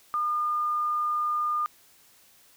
sine tone, 1212 Hz, D#6, 46 cents flat, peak -24 dBFS, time 0.14-1.66 s, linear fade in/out 0 ms, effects white hiss -58 dBFS RMS until 2.56 s

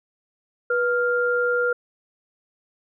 sine tone pair together, 487.7 / 1399 Hz, B4 / F6, -22 / +3 cents, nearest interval octave + tritone, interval 1825 cents, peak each -21 / -22 dBFS, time 0.7-1.73 s, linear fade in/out 5 ms, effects none

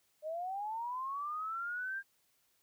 sine linear sweep, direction up, 600 to 1610 Hz, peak -36 dBFS, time 0.22-2.03 s, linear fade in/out 50 ms, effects white hiss -74 dBFS RMS until 2.62 s

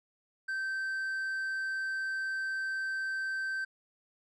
triangle tone, 1554 Hz, G6, 16 cents flat, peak -30 dBFS, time 0.48-3.65 s, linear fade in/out 10 ms, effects resampled to 24000 Hz

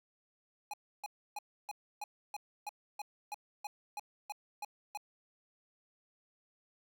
square tone bursts, 831 Hz, G#5, 1 cent sharp, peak -39 dBFS, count 14, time 0.71-4.974 s, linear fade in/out 2 ms, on 26 ms, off 300 ms, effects none

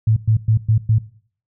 sine tone bursts, 110 Hz, A2, in tune, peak -11 dBFS, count 5, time 0.07-0.985 s, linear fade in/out 5 ms, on 95 ms, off 110 ms, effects noise-tail reverb RT60 0.5 s tail -18 dB re dry

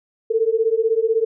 sine beating tone pair, 440 / 456 Hz, A4 / A#4, 0 / -38 cents, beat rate 16 Hz, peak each -19 / -18 dBFS, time 0.3-1.25 s, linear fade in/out 10 ms, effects none

